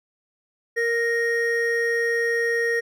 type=tone pair together; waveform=triangle; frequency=466.2 / 1865 Hz; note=A#4 / A#6; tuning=0 / 0 cents; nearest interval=2 octaves; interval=2400 cents; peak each=-21 dBFS; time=0.76-2.81 s; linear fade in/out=20 ms; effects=none